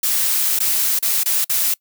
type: noise with dropouts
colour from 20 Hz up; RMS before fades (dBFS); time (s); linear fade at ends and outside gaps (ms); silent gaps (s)
blue; -18; 0.03-1.74; 5; 0.59-0.602 / 0.99-1.025 / 1.235-1.258 / 1.445-1.495
effects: noise-tail reverb RT60 0.1 s tail -24 dB re dry